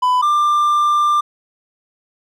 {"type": "tone pair in turn", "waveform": "triangle", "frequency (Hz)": [1000, 1189.2], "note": ["B5", "D6"], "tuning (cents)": [21, 21], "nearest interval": "minor third", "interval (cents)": 300, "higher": "second", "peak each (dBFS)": -10, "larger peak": "neither", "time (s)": [[0.02, 0.22], [0.22, 1.21]], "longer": "second", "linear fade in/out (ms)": 10, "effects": []}